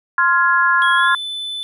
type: chord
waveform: sine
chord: F minor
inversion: second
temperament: just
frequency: 1047.7 / 1396.9 / 1676.3 Hz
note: C6 / F6 / Ab6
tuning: +2 / 0 / +16 cents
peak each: -16 dBFS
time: 0.18-1.15 s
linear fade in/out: 2 ms
type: tone with pitch glide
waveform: triangle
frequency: 3322 to 3509 Hz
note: G#7 to A7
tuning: 0 to -5 cents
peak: -22 dBFS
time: 0.82-1.63 s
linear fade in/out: 0 ms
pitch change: +95 cents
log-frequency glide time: 0.96-1.11 s
effects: none